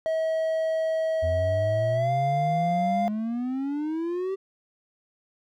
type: tone with pitch glide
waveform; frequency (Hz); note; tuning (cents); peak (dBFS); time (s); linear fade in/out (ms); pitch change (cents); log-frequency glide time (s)
triangle; 642 to 696.1; E5 to F5; -46 to -6; -21; 0.06-3.08; 0; +140; 1.93-2.11
type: exponential sweep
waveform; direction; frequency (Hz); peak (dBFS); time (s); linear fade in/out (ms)
triangle; up; 83 to 392; -24; 1.22-4.36; 20
effects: none